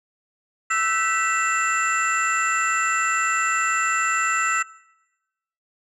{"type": "tone cluster", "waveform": "sine", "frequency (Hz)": [1316, 1529, 1961, 2684, 7270], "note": ["E6", "G6", "B6", "E7", "A#8"], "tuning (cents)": [-3, -44, -13, 31, -44], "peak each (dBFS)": [-21, -28, -24, -28, -27], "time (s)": [0.7, 4.63], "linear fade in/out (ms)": 10, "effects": ["noise-tail reverb RT60 1.0 s tail -22 dB re dry", "tanh soft clip ceiling -12 dBFS"]}